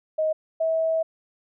sine tone pair in turn, 627 / 647.2 Hz, D#5 / E5, +13 / -32 cents, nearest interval minor second, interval 55 cents, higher second, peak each -20 dBFS, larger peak neither, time 0.18-0.33 / 0.6-1.03 s, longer second, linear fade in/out 10 ms, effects none

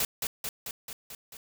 white noise with echo, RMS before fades -28 dBFS, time 0-0.05 s, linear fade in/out 2 ms, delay 220 ms, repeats 6, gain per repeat -3 dB, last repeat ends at 1.37 s, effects none

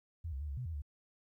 sine tone with pitch steps, 82.7 / 67.1 / 74.6 / 69.2 / 125.2 / 82.2 / 72.5 Hz, E2 / C2 / D2 / C#2 / B2 / E2 / D2, +6 / +44 / +28 / -2 / +24 / -4 / -22 cents, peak -37 dBFS, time 0.24-0.821 s, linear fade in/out 10 ms, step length 83 ms, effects 13-bit

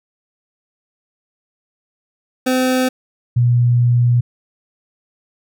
25% pulse / sine tone pair in turn, 256.6 / 121.1 Hz, C4 / B2, -34 / -34 cents, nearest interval octave + minor second, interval 1300 cents, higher first, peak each -10 dBFS, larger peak neither, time 2.46-2.89 / 3.36-4.21 s, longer second, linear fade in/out 10 ms, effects none

